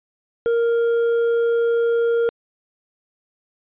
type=tone with hard clipping; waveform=sine; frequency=466.2 Hz; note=A#4; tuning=in tune; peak=-17 dBFS; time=0.46-2.29 s; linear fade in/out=0 ms; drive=4 dB; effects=resampled to 8000 Hz